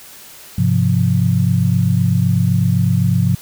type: chord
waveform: sine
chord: F minor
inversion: first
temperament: equal with one note detuned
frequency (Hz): 102.93 / 130.81 / 174.61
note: Ab2 / C3 / F3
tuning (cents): -15 / 0 / 0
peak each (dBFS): -16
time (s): 0.58-3.35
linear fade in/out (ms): 5
effects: white hiss -39 dBFS RMS until 3.41 s